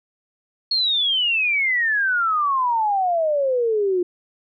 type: exponential sweep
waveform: sine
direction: down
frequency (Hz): 4351 to 349.2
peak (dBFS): -17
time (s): 0.71-4.03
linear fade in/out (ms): 5
effects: none